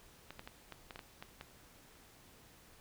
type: clicks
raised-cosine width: 0.3 ms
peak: -30 dBFS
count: 9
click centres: 0.306 / 0.394 / 0.475 / 0.723 / 0.908 / 0.959 / 0.992 / 1.225 / 1.411 s
effects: pink hiss -61 dBFS RMS until 2.8 s